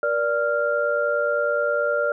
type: tone cluster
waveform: sine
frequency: 475.4 / 585 / 1392 Hz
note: A#4 / D5 / F6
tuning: +34 / -7 / -6 cents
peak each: -26 / -22 / -24 dBFS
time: 0.03-2.12 s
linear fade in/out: 2 ms
effects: none